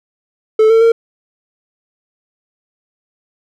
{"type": "tone with pitch steps", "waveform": "triangle", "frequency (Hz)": [436.6, 450.7, 458.4], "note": ["A4", "A4", "A#4"], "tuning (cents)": [-13, 42, -29], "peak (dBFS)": -4, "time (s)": [0.59, 0.92], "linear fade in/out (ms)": 5, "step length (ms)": 110, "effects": []}